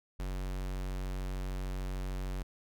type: tone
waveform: square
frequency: 46.67 Hz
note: F#1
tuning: 16 cents sharp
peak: -35 dBFS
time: 0.19-2.43 s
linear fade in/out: 10 ms
effects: none